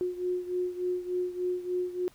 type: beating tone pair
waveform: sine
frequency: 360 / 363.4 Hz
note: F#4 / F#4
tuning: -47 / -31 cents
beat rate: 3.4 Hz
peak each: -30 / -34 dBFS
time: 0.01-2.08 s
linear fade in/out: 0 ms
effects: pink hiss -60 dBFS RMS until 2.14 s